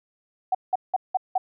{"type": "tone bursts", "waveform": "sine", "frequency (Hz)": 750, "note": "F#5", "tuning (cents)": 23, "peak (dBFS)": -18, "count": 5, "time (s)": [0.52, 1.38], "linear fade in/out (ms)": 5, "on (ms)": 28, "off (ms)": 180, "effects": []}